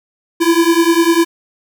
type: beating tone pair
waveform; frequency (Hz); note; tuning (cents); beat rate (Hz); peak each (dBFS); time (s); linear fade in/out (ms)
square; 330.4 / 340.4; E4 / F4; +4 / -44; 10; -13; 0.4-1.25; 20
effects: none